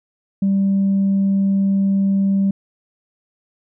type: tone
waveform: sine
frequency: 195.8 Hz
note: G3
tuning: 2 cents flat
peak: -12 dBFS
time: 0.42-2.51 s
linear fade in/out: 5 ms
effects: tanh soft clip ceiling -11 dBFS